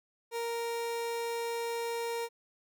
30% pulse tone, 466.2 Hz, A#4, in tune, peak -30 dBFS, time 0.31-2.29 s, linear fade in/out 50 ms, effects none

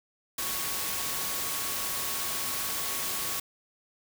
sine tone in noise, 1108.7 Hz, C#6, in tune, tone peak -43 dBFS, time 0.38-3.4 s, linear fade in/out 5 ms, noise white, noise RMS -32 dBFS, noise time 0.38-3.4 s, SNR -14 dB, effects none

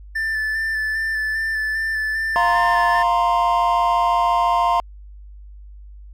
triangle tone with vibrato, 1763 Hz, A6, 3 cents sharp, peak -18 dBFS, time 0.15-3.03 s, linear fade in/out 10 ms, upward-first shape square, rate 2.5 Hz, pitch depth 16 cents each way
triangle chord, F suspended fourth, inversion none, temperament equal, 698.5 / 932.3 / 1046.5 Hz, F5 / Bb5 / C6, 0 / 0 / 0 cents, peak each -17 dBFS, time 2.36-4.8 s, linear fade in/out 0 ms
effects tanh soft clip ceiling -6 dBFS + added 50 Hz sine -37 dBFS peak until 6.13 s

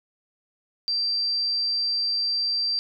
sine tone, 4699 Hz, D8, in tune, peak -22 dBFS, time 0.88-2.79 s, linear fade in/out 0 ms, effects none

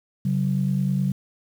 sine tone pair together, 138.59 / 188.16 Hz, C#3 / F#3, 0 / +29 cents, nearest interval perfect fourth, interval 529 cents, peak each -22 dBFS, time 0.25-1.12 s, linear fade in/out 5 ms, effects tanh soft clip ceiling -12 dBFS + 8-bit

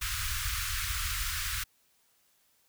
pink band-stop noise, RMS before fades -33 dBFS, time 0.01-1.64 s, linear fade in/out 10 ms, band 100 to 1200 Hz, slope 48 dB/octave, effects white hiss -69 dBFS RMS until 2.68 s

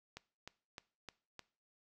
click train, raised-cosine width 0.2 ms, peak -29 dBFS, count 5, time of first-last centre 0.17-1.393 s, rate 3.27 Hz, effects noise-tail reverb RT60 0.4 s tail -20 dB re dry

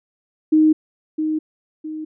sine tone with echo, 311.1 Hz, D#4, in tune, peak -10 dBFS, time 0.52-0.73 s, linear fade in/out 10 ms, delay 660 ms, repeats 2, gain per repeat -8 dB, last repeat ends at 2.05 s, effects none

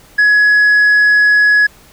sine tone with tanh clipping, 1683 Hz, G#6, 23 cents sharp, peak -7 dBFS, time 0.18-1.67 s, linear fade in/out 10 ms, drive 2 dB, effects pink hiss -44 dBFS RMS until 1.92 s

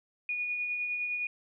sine tone with tremolo, 2454 Hz, D#7, 25 cents flat, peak -29 dBFS, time 0.29-1.27 s, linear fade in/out 2 ms, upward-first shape sine, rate 9.8 Hz, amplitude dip 30%, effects none

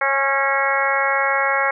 harmonic tone with a mistuned harmonic, 273.6 Hz, C#4, 23 cents flat, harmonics 2 / 3 / 4 / 5 / 6 / 7 / 8, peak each -24 / -24 / -24 / -24 / -24 / -24 / -24 dBFS, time 0.01-1.71 s, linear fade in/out 5 ms, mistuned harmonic 3, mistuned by +16 cents, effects none

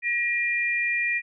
sine tone pair together, 1908 / 2404 Hz, A#6 / D7, +40 / +40 cents, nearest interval major third, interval 400 cents, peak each -25 dBFS, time 0.02-1.22 s, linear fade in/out 50 ms, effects none

